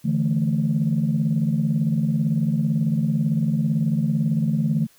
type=chord; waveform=sine; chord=D suspended second; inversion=none; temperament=equal; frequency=146.83 / 164.81 / 220 Hz; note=D3 / E3 / A3; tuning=0 / 0 / 0 cents; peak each=-22 dBFS; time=0.04-4.87 s; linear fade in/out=20 ms; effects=tanh soft clip ceiling -11 dBFS + white hiss -56 dBFS RMS until 4.98 s